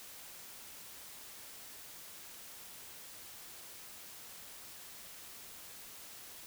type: silence
effects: white hiss -51 dBFS RMS until 6.46 s